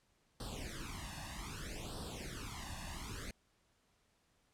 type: noise with flanger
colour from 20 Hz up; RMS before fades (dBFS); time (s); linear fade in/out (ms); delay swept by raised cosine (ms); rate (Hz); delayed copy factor
pink; -45; 0.4-3.31; 2; 0.22 to 1.13; 0.63; +0.9
effects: pink hiss -75 dBFS RMS until 4.53 s + low-pass 10000 Hz 12 dB/octave